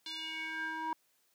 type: tone with band-pass filter sweep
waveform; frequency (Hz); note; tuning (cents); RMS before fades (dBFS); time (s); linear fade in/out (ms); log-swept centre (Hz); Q
square; 319.1; D#4; +44; -39; 0.06-0.93; 2; 3900 to 1000; 4.4
effects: white hiss -73 dBFS RMS until 1.34 s + high-pass 150 Hz 12 dB/octave